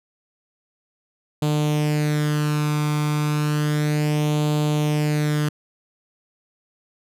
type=tone with flanger; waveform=sawtooth; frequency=150 Hz; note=D3; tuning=37 cents sharp; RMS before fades=-21 dBFS; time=1.42-5.49 s; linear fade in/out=5 ms; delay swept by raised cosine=0.27 to 0.86 ms; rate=0.32 Hz; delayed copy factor=+0.6; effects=resampled to 32000 Hz